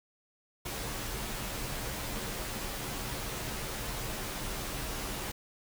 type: noise with comb filter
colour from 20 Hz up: pink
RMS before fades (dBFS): -37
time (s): 0.65-5.32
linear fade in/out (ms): 10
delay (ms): 12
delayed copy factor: -0.55
effects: none